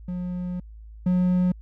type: tone pair in turn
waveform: triangle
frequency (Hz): 179.3 / 180.96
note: F3 / F#3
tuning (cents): +46 / -38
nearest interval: unison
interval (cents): 16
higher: second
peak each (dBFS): -25 / -16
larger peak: second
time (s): 0.08-0.6 / 1.06-1.52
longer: first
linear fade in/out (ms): 5
effects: added 54 Hz sine -40 dBFS peak until 1.61 s